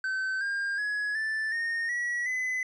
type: tone with pitch steps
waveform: triangle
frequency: 1535 / 1606.7 / 1681.7 / 1760.2 / 1842.4 / 1928.4 / 2018 Hz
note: G6 / G6 / G#6 / A6 / A#6 / B6 / B6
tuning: -37 / +42 / +21 / 0 / -21 / -42 / +37 cents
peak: -26 dBFS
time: 0.04-2.63 s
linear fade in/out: 2 ms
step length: 370 ms
effects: resampled to 22050 Hz